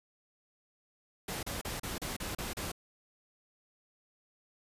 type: noise bursts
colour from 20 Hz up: pink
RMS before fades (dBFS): -38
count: 8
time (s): 1.28-2.718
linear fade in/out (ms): 5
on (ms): 150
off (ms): 34
effects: resampled to 32000 Hz